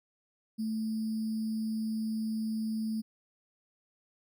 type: tone with sample-and-hold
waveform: sine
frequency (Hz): 220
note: A3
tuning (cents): 0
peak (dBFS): -30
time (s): 0.58-3.02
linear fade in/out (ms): 20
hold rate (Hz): 4900
effects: none